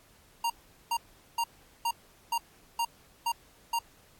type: tone bursts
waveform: square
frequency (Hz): 932.3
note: A#5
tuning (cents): 0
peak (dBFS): -27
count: 8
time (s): 0.44-3.79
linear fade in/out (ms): 5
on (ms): 60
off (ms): 410
effects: pink hiss -60 dBFS RMS until 4.19 s + AAC 64 kbps